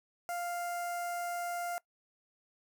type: tone with notch filter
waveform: sawtooth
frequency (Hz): 698.5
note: F5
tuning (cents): 0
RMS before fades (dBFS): -37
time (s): 0.29-1.78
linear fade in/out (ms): 0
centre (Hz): 3600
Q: 0.68
effects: noise-tail reverb RT60 0.1 s tail -22 dB re dry